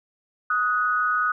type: tone pair together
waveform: sine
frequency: 1250.9 / 1476 Hz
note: D#6 / F#6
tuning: +9 / -5 cents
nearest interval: minor third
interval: 286 cents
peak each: -22 / -23 dBFS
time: 0.5-1.32 s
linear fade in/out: 5 ms
effects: none